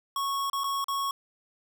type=tone with dropouts; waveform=square; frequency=1104 Hz; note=C#6; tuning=7 cents flat; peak=-28 dBFS; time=0.16-1.11 s; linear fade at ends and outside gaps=2 ms; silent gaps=0.499-0.531 / 0.636-0.641 / 0.843-0.883 s; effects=none